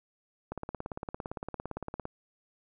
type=click train; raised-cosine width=1 ms; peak=-22 dBFS; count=28; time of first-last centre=0.52-2.054 s; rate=17.6 Hz; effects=none